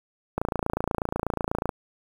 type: click train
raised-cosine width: 1 ms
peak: -11 dBFS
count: 38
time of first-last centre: 0.38-1.692 s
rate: 28.2 Hz
effects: 7-bit